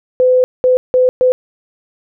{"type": "tone bursts at uneven times", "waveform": "sine", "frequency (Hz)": 507, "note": "B4", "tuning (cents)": 45, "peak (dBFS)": -7, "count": 4, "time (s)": [[0.2, 0.44], [0.64, 0.77], [0.94, 1.09], [1.21, 1.32]], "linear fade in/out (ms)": 0, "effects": []}